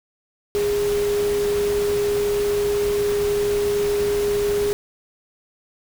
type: tone in noise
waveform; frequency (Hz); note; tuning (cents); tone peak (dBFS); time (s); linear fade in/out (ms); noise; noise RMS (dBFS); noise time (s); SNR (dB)
sine; 410; G#4; -22; -18; 0.55-4.73; 0; pink; -31; 0.55-4.73; +10
effects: none